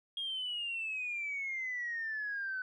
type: exponential sweep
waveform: sine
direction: down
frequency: 3271 to 1502 Hz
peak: -34 dBFS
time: 0.17-2.62 s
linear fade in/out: 2 ms
effects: tanh soft clip ceiling -30 dBFS